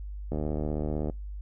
click train, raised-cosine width 2 ms, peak -18 dBFS, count 60, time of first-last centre 0.32-1.098 s, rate 75.8 Hz, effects noise-tail reverb RT60 0.2 s tail -24 dB re dry + added 50 Hz sine -35 dBFS peak until 1.41 s

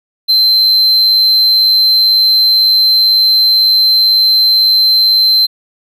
triangle tone, 4101 Hz, C8, 36 cents flat, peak -5 dBFS, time 0.28-5.47 s, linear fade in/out 20 ms, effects none

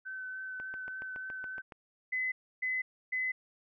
sine tone with vibrato, 1524 Hz, G6, 49 cents flat, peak -38 dBFS, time 0.05-1.62 s, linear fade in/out 20 ms, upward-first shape sine, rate 3.4 Hz, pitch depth 12 cents each way
click train, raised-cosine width 0.5 ms, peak -31 dBFS, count 9, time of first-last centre 0.6-1.722 s, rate 7.13 Hz
sine tone bursts, 2024 Hz, B6, 42 cents sharp, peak -30 dBFS, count 3, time 2.12-3.32 s, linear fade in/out 10 ms, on 200 ms, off 300 ms
effects none

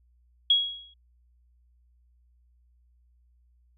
sine tone with exponential decay, 3316 Hz, G#7, 3 cents flat, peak -15 dBFS, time 0.5-0.94 s, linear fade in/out 5 ms, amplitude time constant 94 ms, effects added 60 Hz sine -60 dBFS peak until 3.77 s

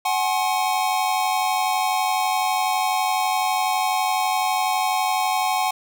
square tone cluster, 749 / 841 / 1070 Hz, F#5 / G#5 / C6, +21 / +22 / +38 cents, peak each -23 / -25 / -27 dBFS, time 0.05-5.71 s, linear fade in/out 5 ms, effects none

